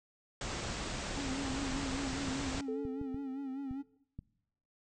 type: low-pass noise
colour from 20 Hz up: pink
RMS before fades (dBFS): -39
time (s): 0.41-2.61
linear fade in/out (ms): 2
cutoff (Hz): 8300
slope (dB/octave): 96
type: tone with vibrato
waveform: triangle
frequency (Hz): 270.1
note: C#4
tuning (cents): -45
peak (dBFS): -35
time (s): 1.16-3.83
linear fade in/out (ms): 20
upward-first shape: sine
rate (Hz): 5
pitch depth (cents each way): 68
type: clicks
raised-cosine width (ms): 5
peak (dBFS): -31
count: 9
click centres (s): 2.131 / 2.249 / 2.285 / 2.548 / 2.852 / 3.014 / 3.145 / 3.711 / 4.19
type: tone with exponential decay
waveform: sine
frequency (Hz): 437.6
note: A4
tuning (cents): -9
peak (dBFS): -34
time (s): 2.68-3.97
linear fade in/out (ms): 5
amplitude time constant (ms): 280
effects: noise-tail reverb RT60 0.9 s tail -23 dB re dry